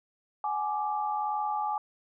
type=tone cluster; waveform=sine; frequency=759 / 841 / 1176 Hz; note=F#5 / G#5 / D6; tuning=+44 / +22 / +2 cents; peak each=-38 / -29 / -34 dBFS; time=0.44-1.78 s; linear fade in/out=2 ms; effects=none